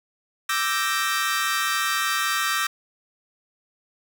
sawtooth chord, E half-diminished seventh, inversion third, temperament equal, 1174.7 / 1318.5 / 1568 / 1864.7 Hz, D6 / E6 / G6 / Bb6, 0 / 0 / 0 / 0 cents, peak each -24 dBFS, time 0.49-2.67 s, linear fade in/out 5 ms, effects none

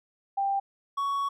sine / triangle tone pair in turn, 790 / 1117.2 Hz, G5 / C#6, +13 / +13 cents, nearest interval tritone, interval 600 cents, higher second, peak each -24 dBFS, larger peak neither, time 0.37-0.6 / 0.97-1.29 s, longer second, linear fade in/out 10 ms, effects none

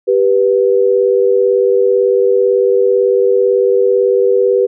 sine tone pair together, 392 / 490 Hz, G4 / B4, 0 / -14 cents, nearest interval major third, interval 386 cents, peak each -11 dBFS, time 0.07-4.67 s, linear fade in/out 20 ms, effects none

